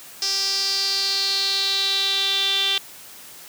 sawtooth tone with band-pass filter sweep, 392 Hz, G4, in tune, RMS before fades -22 dBFS, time 0.22-2.78 s, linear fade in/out 2 ms, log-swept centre 5200 to 3400 Hz, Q 7.2, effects white hiss -42 dBFS RMS until 3.48 s + high-pass 100 Hz 12 dB/octave

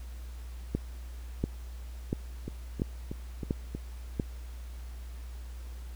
two click trains, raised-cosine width 3 ms, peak -22 / -15 dBFS, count 5 / 6, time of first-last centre 2.48-3.75 / 0.75-4.198 s, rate 3.15 / 1.45 Hz, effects added 60 Hz sine -39 dBFS peak until 5.95 s + pink hiss -56 dBFS RMS until 5.95 s

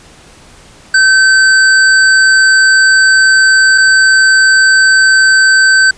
square tone pair in turn, 1543 / 1543 Hz, G6 / G6, -28 / -28 cents, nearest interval unison, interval 0 cents, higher neither, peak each -5 dBFS, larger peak neither, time 0.94-3.78 / 3.78-5.91 s, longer first, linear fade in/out 5 ms, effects pink hiss -39 dBFS RMS until 5.97 s + resampled to 22050 Hz

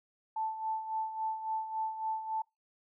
sine tone with tremolo, 880 Hz, A5, in tune, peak -30 dBFS, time 0.36-2.42 s, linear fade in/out 5 ms, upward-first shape sine, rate 3.6 Hz, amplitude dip 65%, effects noise-tail reverb RT60 0.2 s tail -25 dB re dry

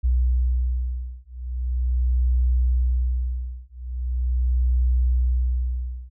sine beating tone pair, 61.74 / 62.15 Hz, B1 / B1, 0 / +12 cents, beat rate 0.41 Hz, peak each -22 dBFS, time 0.03-6.1 s, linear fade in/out 20 ms, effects none

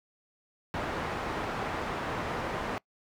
white low-pass noise, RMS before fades -34 dBFS, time 0.74-2.78 s, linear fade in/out 0 ms, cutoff 1200 Hz, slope 12 dB/octave, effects noise-tail reverb RT60 0.1 s tail -23 dB re dry

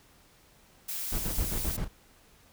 blue noise, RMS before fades -35 dBFS, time 0.88-1.77 s, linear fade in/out 10 ms
brown noise with tremolo, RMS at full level -30 dBFS, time 1.12-1.88 s, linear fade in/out 5 ms, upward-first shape square, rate 7.6 Hz, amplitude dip 65%
effects pink hiss -60 dBFS RMS until 2.52 s

